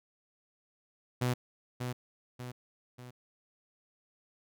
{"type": "tone with echo", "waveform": "sawtooth", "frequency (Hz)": 124.3, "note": "B2", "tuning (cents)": 12, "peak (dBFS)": -24, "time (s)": [1.21, 1.34], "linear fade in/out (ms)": 10, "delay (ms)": 590, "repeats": 3, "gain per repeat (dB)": -6, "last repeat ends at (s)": 3.11, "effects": []}